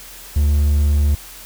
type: tone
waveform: triangle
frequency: 73.2 Hz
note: D2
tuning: 5 cents flat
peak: -10 dBFS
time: 0.36-1.15 s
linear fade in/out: 5 ms
effects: added 42 Hz sine -44 dBFS peak until 1.45 s + white hiss -38 dBFS RMS until 1.45 s